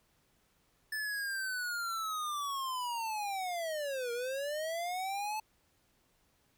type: linear two-way sweep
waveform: square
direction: down then up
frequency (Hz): 1754 to 467.6 to 873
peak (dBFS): -35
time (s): 0.92-5.4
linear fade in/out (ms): 5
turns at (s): 4.12
effects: pink hiss -72 dBFS RMS until 6.57 s